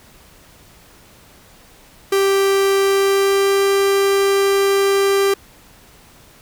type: tone with pitch glide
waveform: 45% pulse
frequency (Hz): 392 to 394.5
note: G4 to G4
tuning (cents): 0 to +11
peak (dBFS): -13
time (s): 2.12-5.34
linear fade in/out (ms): 5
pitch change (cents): +11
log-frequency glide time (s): 2.8-3.66
effects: pink hiss -47 dBFS RMS until 6.41 s